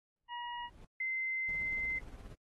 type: noise with exponential growth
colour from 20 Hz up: brown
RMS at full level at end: -50 dBFS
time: 0.16-0.85 s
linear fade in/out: 5 ms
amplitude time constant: 150 ms
type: harmonic tone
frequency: 959 Hz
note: A#5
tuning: 49 cents sharp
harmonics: 1 / 2 / 3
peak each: -40 / -47 / -48 dBFS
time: 0.28-0.7 s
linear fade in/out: 50 ms
type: tone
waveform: sine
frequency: 2070 Hz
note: C7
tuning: 19 cents flat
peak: -33 dBFS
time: 1-1.99 s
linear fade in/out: 5 ms
type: noise with tremolo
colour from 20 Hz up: brown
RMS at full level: -47 dBFS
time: 1.48-2.35 s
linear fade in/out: 10 ms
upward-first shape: triangle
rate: 17 Hz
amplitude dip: 55%
effects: AAC 32 kbps